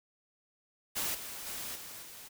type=noise with level steps; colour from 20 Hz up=white; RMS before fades=-34 / -43 / -40 / -46 / -49 dBFS; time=0.95-2.29 s; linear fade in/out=20 ms; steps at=1.14 / 1.46 / 1.75 / 2.02 s; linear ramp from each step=10 ms; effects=none